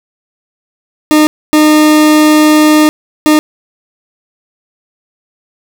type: tone bursts at uneven times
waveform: 40% pulse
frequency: 305.5 Hz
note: D#4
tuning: 32 cents flat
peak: -3 dBFS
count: 3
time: 1.11-1.27 / 1.53-2.89 / 3.26-3.39 s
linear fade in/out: 0 ms
effects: none